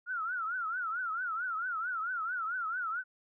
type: tone with vibrato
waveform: sine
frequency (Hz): 1390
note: F6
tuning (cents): -9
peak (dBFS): -32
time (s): 0.06-3.04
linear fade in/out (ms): 50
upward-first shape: triangle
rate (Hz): 4.5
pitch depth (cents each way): 180
effects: none